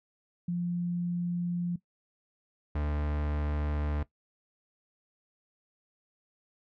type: tone pair in turn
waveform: sine / 40% pulse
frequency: 174.61 / 74.01 Hz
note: F3 / D2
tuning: 0 / +14 cents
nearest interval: octave + minor third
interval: 1486 cents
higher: first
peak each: -28 dBFS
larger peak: neither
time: 0.48-1.76 / 2.75-4.03 s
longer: neither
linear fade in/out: 5 ms
effects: noise-tail reverb RT60 0.1 s tail -17 dB re dry + low-pass 2000 Hz 12 dB/octave